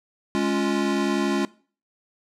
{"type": "chord", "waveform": "square", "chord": "Db major", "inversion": "second", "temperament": "equal", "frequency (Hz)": [207.7, 277.2, 349.2], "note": ["Ab3", "Db4", "F4"], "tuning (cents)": [0, 0, 0], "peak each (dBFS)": -26, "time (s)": [0.35, 1.45], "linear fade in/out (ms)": 0, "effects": ["noise-tail reverb RT60 0.4 s tail -20 dB re dry", "low-pass 7000 Hz 12 dB/octave"]}